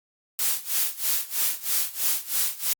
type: noise with tremolo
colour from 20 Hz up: blue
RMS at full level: -22 dBFS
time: 0.39-2.73 s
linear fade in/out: 0 ms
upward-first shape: sine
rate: 3.1 Hz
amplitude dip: 90%
effects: Opus 48 kbps